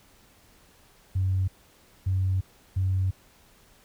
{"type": "tone bursts at uneven times", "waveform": "sine", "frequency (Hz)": 94.1, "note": "F#2", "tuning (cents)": 30, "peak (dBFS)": -21, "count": 3, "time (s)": [[1.15, 1.48], [2.06, 2.41], [2.76, 3.11]], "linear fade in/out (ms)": 10, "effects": ["tanh soft clip ceiling -17 dBFS", "pink hiss -58 dBFS RMS until 3.84 s"]}